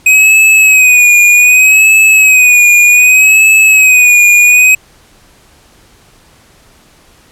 square tone with vibrato, 2515 Hz, D#7, 18 cents sharp, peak -3 dBFS, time 0.06-4.75 s, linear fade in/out 5 ms, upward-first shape sine, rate 0.65 Hz, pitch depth 58 cents each way, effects pink hiss -44 dBFS RMS until 7.31 s + low-pass 12000 Hz 12 dB/octave

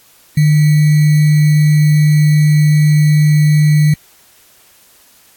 sine tone with sample-and-hold, 151.3 Hz, D#3, 48 cents flat, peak -6 dBFS, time 0.37-3.94 s, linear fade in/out 5 ms, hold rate 2100 Hz, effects white hiss -47 dBFS RMS until 5.36 s + AAC 64 kbps

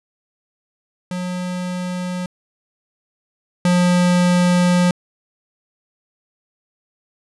square tone pair in turn, 180.6 / 178.11 Hz, F#3 / F3, -42 / +34 cents, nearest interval unison, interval 24 cents, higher first, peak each -23 / -13 dBFS, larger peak second, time 1.11-2.26 / 3.65-4.91 s, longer second, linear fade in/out 2 ms, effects resampled to 24000 Hz

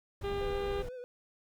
brown noise, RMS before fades -40 dBFS, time 0.21-0.89 s, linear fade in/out 5 ms
harmonic tone, 400.7 Hz, G4, 38 cents sharp, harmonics 1 / 2 / 3 / 4 / 5 / 6 / 7 / 8 / 9 / 10, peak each -33 / -43 / -46 / -51 / -53 / -54 / -53 / -55 / -55 / -57 dBFS, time 0.23-0.83 s, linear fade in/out 20 ms
triangle tone with vibrato, 500 Hz, B4, 21 cents sharp, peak -39 dBFS, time 0.41-1.04 s, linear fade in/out 0 ms, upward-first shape triangle, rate 8 Hz, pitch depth 59 cents each way
effects none

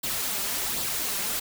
white noise with flanger, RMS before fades -29 dBFS, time 0.03-1.4 s, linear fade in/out 10 ms, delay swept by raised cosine 0.23 to 5.13 ms, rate 1.3 Hz, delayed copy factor +0.5, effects none

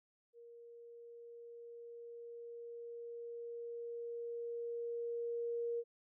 sine tone with level ramp, 470 Hz, A#4, 14 cents sharp, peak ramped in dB -54 to -35 dBFS, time 0.33-5.84 s, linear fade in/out 50 ms, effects none

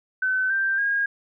sine tone with pitch steps, 1520 / 1573.6 / 1629.1 Hz, F#6 / G6 / G#6, +46 / +6 / -34 cents, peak -20 dBFS, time 0.22-1.06 s, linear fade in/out 5 ms, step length 280 ms, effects none

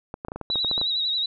clicks, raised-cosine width 1 ms, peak -18 dBFS, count 12, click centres 0.141 / 0.249 / 0.284 / 0.319 / 0.36 / 0.413 / 0.501 / 0.557 / 0.647 / 0.713 / 0.779 / 0.814 s
sine tone with vibrato, 3854 Hz, B7, 43 cents flat, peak -22 dBFS, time 0.5-1.26 s, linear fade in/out 5 ms, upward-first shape sine, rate 11 Hz, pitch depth 56 cents each way
effects none

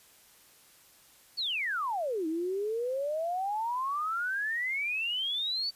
sine exponential two-way sweep, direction down then up, 4600 to 311.1 to 4600 Hz, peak -29 dBFS, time 1.37-5.71 s, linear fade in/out 20 ms, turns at 2.27 s, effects white hiss -59 dBFS RMS until 5.75 s + resampled to 32000 Hz

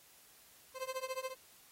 30% pulse tone with tremolo, 521 Hz, C5, 7 cents flat, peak -32 dBFS, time 0.74-1.35 s, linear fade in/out 50 ms, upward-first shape triangle, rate 14 Hz, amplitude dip 100%, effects white hiss -62 dBFS RMS until 1.71 s + AAC 48 kbps

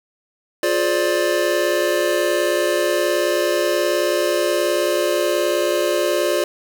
square chord, D half-diminished seventh, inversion first, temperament just, 352.4 / 422.9 / 528.6 / 587.3 Hz, F4 / Ab4 / C5 / D5, +16 / +31 / +18 / 0 cents, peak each -22 / -26 / -25 / -21 dBFS, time 0.63-6.44 s, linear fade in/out 2 ms, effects 7-bit

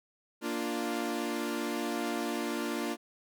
sawtooth chord, Bb major, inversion none, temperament equal, 233.1 / 293.7 / 349.2 Hz, Bb3 / D4 / F4, 0 / 0 / 0 cents, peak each -32 dBFS, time 0.41-2.97 s, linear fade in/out 50 ms, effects none

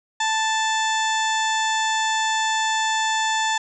harmonic tone, 880 Hz, A5, in tune, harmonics 1 / 2 / 3 / 4 / 5 / 6 / 7 / 8 / 9, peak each -22 / -25 / -33 / -28 / -37 / -38 / -37 / -31 / -43 dBFS, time 0.2-3.58 s, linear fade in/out 5 ms, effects none

